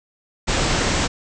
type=low-pass noise; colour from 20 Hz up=pink; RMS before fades=-20 dBFS; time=0.47-1.08 s; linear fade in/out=20 ms; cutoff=8100 Hz; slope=96 dB/octave; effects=none